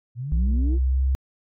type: exponential sweep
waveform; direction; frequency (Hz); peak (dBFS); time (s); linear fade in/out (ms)
sine; up; 113.8 to 359.3; -27; 0.15-0.79; 50
type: tone with pitch glide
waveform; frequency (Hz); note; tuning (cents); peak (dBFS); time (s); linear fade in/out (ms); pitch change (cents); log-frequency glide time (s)
sine; 61.8 to 66.24; B1 to C2; +2 to +22; -17; 0.32-1.15; 0; +120; 0.43-1.03
effects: tanh soft clip ceiling -13 dBFS